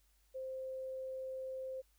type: tone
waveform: sine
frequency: 523.3 Hz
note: C5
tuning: in tune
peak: -40 dBFS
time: 0.34-1.82 s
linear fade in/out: 20 ms
effects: added 50 Hz sine -70 dBFS peak until 1.98 s + white hiss -75 dBFS RMS until 1.98 s